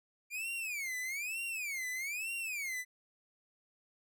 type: tone with vibrato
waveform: 45% pulse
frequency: 2349 Hz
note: D7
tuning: in tune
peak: -36 dBFS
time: 0.3-2.85 s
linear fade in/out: 50 ms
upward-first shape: sine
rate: 1.1 Hz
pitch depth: 280 cents each way
effects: none